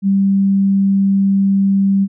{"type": "tone", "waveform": "sine", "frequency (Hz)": 196, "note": "G3", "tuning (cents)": 0, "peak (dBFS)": -10, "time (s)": [0.02, 2.08], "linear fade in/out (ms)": 50, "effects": []}